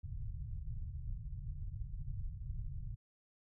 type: low-pass noise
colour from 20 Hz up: pink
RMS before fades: -42 dBFS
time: 0.03-2.96 s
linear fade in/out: 10 ms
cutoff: 140 Hz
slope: 48 dB/octave
effects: none